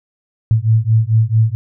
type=beating tone pair; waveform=sine; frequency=109.2 / 113.7 Hz; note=A2 / A#2; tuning=-13 / -43 cents; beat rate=4.5 Hz; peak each=-13 dBFS; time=0.51-1.55 s; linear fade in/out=0 ms; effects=none